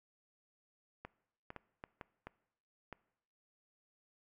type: clicks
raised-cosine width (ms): 0.5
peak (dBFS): -30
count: 7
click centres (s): 1.05 / 1.504 / 1.563 / 1.839 / 2.012 / 2.27 / 2.927
effects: noise-tail reverb RT60 0.8 s tail -21 dB re dry